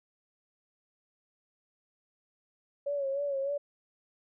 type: tone with vibrato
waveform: sine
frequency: 558 Hz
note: C#5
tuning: 11 cents sharp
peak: -29 dBFS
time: 2.86-3.58 s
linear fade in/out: 10 ms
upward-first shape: sine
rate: 3.3 Hz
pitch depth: 56 cents each way
effects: none